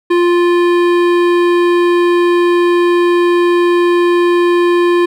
sine tone with hard clipping, 349.2 Hz, F4, in tune, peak -10 dBFS, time 0.1-5.06 s, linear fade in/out 10 ms, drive 15 dB, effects none

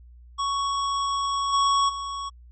square tone with level steps, 1113 Hz, C#6, 7 cents sharp, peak -24 / -19 / -30 dBFS, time 0.38-2.3 s, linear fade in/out 20 ms, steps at 1.52 / 1.88 s, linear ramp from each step 20 ms, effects added 60 Hz sine -45 dBFS peak until 2.51 s + MP3 32 kbps

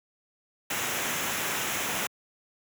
pink noise with comb filter, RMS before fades -30 dBFS, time 0.7-2.07 s, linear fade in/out 5 ms, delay 0.22 ms, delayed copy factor -0.55, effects high-pass 150 Hz 12 dB/octave

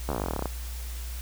slowing click train, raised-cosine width 1 ms, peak -15 dBFS, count 18, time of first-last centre 0.09-0.457 s, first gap 13 ms, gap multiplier 1.06, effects added 60 Hz sine -33 dBFS peak until 1.21 s + white hiss -44 dBFS RMS until 1.21 s

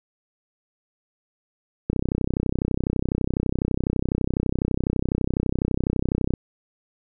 click train, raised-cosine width 3 ms, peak -9 dBFS, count 143, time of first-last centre 1.9-6.338 s, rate 32 Hz, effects none

